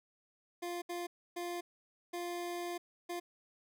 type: tone bursts at uneven times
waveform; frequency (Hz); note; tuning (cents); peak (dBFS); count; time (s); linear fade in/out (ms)
25% pulse; 349.2; F4; 0; -34; 5; 0.62-0.82 / 0.89-1.07 / 1.36-1.61 / 2.13-2.78 / 3.09-3.2; 10
effects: none